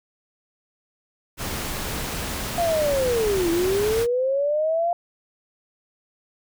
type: noise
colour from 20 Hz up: pink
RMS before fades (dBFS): -29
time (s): 1.37-4.07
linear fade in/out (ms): 50
type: linear two-way sweep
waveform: sine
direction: down then up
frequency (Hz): 700 to 329.6 to 700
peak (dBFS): -19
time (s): 2.58-4.93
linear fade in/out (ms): 2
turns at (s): 3.5
effects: none